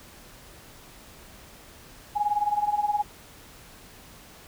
sine tone with tremolo, 830.6 Hz, G#5, in tune, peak -19 dBFS, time 2.15-3.03 s, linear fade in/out 20 ms, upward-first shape sine, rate 19 Hz, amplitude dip 80%, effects pink hiss -49 dBFS RMS until 4.47 s

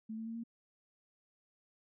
sine tone with pitch steps, 220 / 223.7 / 227.5 / 231.3 Hz, A3 / A3 / A#3 / A#3, 0 / +29 / -42 / -13 cents, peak -39 dBFS, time 0.09-0.438 s, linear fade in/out 10 ms, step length 87 ms, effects none

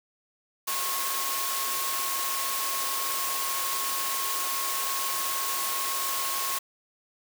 sine tone in noise, 1088 Hz, C#6, 33 cents flat, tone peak -33 dBFS, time 0.67-6.59 s, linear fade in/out 10 ms, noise white, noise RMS -30 dBFS, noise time 0.67-6.59 s, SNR -6 dB, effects high-pass 400 Hz 12 dB/octave

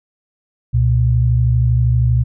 sine tone pair together, 67.35 / 120 Hz, C#2 / B2, -49 / -49 cents, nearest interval minor seventh, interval 1000 cents, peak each -16 / -12 dBFS, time 0.73-2.24 s, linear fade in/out 20 ms, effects none

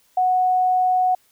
sine tone, 737 Hz, F#5, 7 cents flat, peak -15 dBFS, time 0.17-1.15 s, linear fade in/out 5 ms, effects white hiss -60 dBFS RMS until 1.31 s

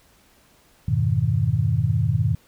sine chord, F half-diminished seventh, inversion none, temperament equal, 87.31 / 103.83 / 123.47 / 155.56 Hz, F2 / Ab2 / Cb3 / Eb3, 0 / 0 / 0 / 0 cents, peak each -27 / -22 / -22 / -24 dBFS, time 0.88-2.35 s, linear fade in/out 5 ms, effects pink hiss -57 dBFS RMS until 2.47 s

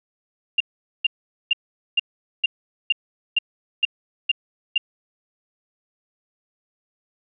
sine tone bursts, 2794 Hz, F7, in tune, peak -14 dBFS, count 10, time 0.58-4.78 s, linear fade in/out 5 ms, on 24 ms, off 440 ms, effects none

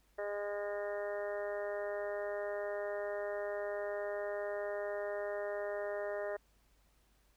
harmonic tone, 204.5 Hz, G#3, 26 cents flat, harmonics 2 / 3 / 4 / 5 / 6 / 7 / 8 / 9, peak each -41 / -38 / -50 / -52 / -53 / -52 / -54 / -48 dBFS, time 0.18-6.37 s, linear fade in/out 10 ms, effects added 50 Hz sine -69 dBFS peak until 7.36 s + pink hiss -73 dBFS RMS until 7.36 s

